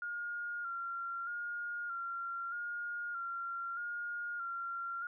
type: tone with vibrato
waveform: sine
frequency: 1400 Hz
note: F6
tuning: 4 cents sharp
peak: -37 dBFS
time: 0.02-5.07 s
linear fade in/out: 2 ms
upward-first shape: square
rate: 0.8 Hz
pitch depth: 29 cents each way
effects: none